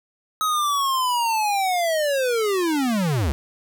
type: linear sweep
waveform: square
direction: down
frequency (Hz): 1278 to 61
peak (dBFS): -20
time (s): 0.41-3.32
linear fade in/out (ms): 0
effects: none